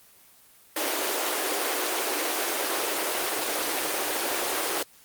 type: high-pass noise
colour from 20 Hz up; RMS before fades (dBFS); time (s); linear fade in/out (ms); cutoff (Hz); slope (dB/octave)
pink; -27; 0.76-4.83; 5; 310; 48
effects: white hiss -55 dBFS RMS until 5.04 s + Opus 24 kbps